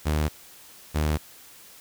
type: tone pair in turn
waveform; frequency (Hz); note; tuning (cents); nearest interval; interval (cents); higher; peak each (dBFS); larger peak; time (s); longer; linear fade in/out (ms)
sawtooth; 76.3 / 76.3; D#2 / D#2; -33 / -33; unison; 0; neither; -18 / -18; neither; 0.05-0.29 / 0.94-1.18; neither; 20
effects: white hiss -49 dBFS RMS until 1.8 s